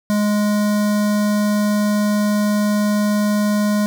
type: tone with notch filter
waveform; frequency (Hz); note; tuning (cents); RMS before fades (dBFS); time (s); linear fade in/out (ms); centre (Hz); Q
square; 208.2; G#3; +5; -17; 0.1-3.86; 0; 2700; 1.5
effects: none